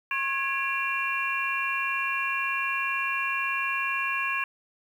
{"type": "tone cluster", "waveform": "sine", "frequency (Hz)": [1082, 1662, 2381, 2742], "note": ["C#6", "G#6", "D7", "F7"], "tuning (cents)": [-42, 1, 23, -32], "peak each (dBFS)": -31, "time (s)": [0.11, 4.44], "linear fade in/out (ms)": 2, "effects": ["9-bit"]}